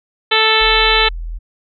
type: harmonic tone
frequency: 440 Hz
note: A4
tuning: in tune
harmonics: 1 / 2 / 3 / 4 / 5 / 6 / 7 / 8 / 9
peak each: -19 / -19 / -19 / -19 / -19 / -19 / -19 / -19 / -19 dBFS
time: 0.31-1.09 s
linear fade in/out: 10 ms
type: tone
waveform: sine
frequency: 41.2 Hz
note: E1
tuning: in tune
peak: -22 dBFS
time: 0.6-1.39 s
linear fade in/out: 20 ms
effects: none